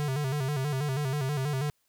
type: tone with vibrato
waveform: square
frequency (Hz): 140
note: C#3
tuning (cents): +18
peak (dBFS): -28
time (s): 0-1.7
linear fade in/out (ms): 0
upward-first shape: square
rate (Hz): 6.2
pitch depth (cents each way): 98
effects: white hiss -73 dBFS RMS until 1.88 s